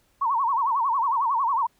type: tone with vibrato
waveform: sine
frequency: 1009 Hz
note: B5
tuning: 37 cents sharp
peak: -20 dBFS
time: 0.21-1.67 s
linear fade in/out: 10 ms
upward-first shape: sine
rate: 11 Hz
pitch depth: 200 cents each way
effects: pink hiss -65 dBFS RMS until 1.79 s